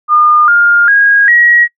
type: tone with pitch steps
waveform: sine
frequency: 1214 / 1410.7 / 1639.3 / 1905 Hz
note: D#6 / F6 / G#6 / A#6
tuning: -43 / +17 / -23 / +37 cents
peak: -4 dBFS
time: 0.08-1.68 s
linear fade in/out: 50 ms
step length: 400 ms
effects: noise-tail reverb RT60 0.1 s tail -24 dB re dry